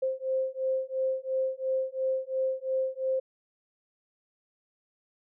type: beating tone pair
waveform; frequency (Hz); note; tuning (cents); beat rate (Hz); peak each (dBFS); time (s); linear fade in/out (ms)
sine; 523.3 / 526.2; C5 / C5; 0 / +10; 2.9; -30; 0.02-3.2; 10
effects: none